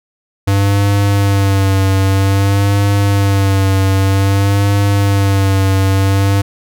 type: tone with vibrato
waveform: square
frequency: 98.5 Hz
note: G2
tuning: 9 cents sharp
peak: -10 dBFS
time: 0.47-6.42 s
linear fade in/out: 10 ms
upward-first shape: sine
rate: 0.52 Hz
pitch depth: 38 cents each way
effects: none